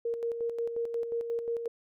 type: tone with tremolo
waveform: sine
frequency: 466.2 Hz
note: A#4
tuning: in tune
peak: -28 dBFS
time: 0.05-1.68 s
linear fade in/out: 5 ms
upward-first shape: square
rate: 5.6 Hz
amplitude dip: 50%
effects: none